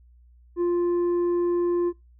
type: tone with tanh clipping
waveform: sine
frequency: 349.2 Hz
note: F4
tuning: in tune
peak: -21 dBFS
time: 0.56-1.93 s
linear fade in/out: 50 ms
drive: 4 dB
effects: noise-tail reverb RT60 0.2 s tail -21 dB re dry + added 60 Hz sine -51 dBFS peak until 2.19 s